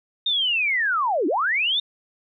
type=linear two-way sweep; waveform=sine; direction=down then up; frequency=3700 to 272.2 to 3700 Hz; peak=-19 dBFS; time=0.26-1.8 s; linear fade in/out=5 ms; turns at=1.27 s; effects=none